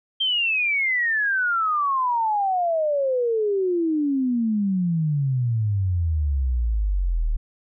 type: exponential sweep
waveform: sine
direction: down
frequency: 3185 to 36.71 Hz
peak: -19 dBFS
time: 0.2-7.37 s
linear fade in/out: 10 ms
effects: none